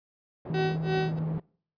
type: band-pass noise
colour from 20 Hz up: pink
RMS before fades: -40 dBFS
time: 0.45-1.4 s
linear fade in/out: 5 ms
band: 150 to 600 Hz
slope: 12 dB/octave
type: tone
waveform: sine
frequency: 159.8 Hz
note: D#3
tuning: 47 cents sharp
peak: -28 dBFS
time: 0.5-1.38 s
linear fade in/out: 2 ms
type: tone with tremolo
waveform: 35% pulse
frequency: 378.8 Hz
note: F#4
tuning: 41 cents sharp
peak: -23 dBFS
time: 0.54-1.19 s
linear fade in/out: 2 ms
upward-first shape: sine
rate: 2.9 Hz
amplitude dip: 100%
effects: noise-tail reverb RT60 0.5 s tail -23 dB re dry + resampled to 11025 Hz